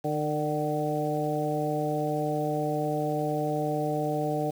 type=harmonic tone with a mistuned harmonic; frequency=151.3 Hz; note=D#3; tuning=48 cents flat; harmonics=1 / 2 / 3 / 4 / 5; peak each=-32 / -32 / -32 / -32 / -32 dBFS; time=0.04-4.51 s; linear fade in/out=10 ms; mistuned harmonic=4; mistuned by=-31 cents; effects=8-bit